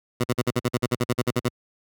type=tone bursts; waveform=15% pulse; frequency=122.6 Hz; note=B2; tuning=12 cents flat; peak=-13 dBFS; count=15; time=0.2-1.487 s; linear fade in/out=10 ms; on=41 ms; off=48 ms; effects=high-pass 80 Hz 12 dB/octave